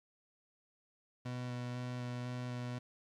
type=tone with vibrato; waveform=30% pulse; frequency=123.6 Hz; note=B2; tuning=2 cents sharp; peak=-36 dBFS; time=1.25-2.79 s; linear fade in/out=10 ms; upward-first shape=square; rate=2 Hz; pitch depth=9 cents each way; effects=low-pass 6000 Hz 12 dB/octave + 12-bit